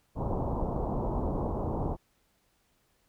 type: low-pass noise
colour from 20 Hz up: pink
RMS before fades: -31 dBFS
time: 0.15-1.97 s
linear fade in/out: 50 ms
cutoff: 1000 Hz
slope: 48 dB/octave
effects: pink hiss -71 dBFS RMS until 3.08 s